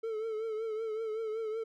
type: tone with vibrato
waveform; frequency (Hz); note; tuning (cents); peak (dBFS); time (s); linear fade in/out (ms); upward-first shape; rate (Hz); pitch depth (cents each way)
triangle; 441.1; A4; +4; -31; 0.03-1.64; 10; triangle; 5.3; 65
effects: none